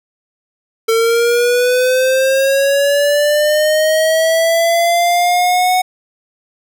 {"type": "linear sweep", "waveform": "square", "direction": "up", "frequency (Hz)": [449.3, 740], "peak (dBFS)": -11, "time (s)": [0.88, 5.82], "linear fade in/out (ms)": 10, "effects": []}